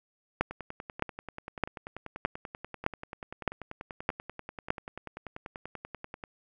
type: two click trains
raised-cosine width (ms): 0.5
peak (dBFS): -24 / -10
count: 60 / 8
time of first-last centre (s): 0.51-6.238 / 0.41-4.704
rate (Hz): 10.3 / 1.63
effects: none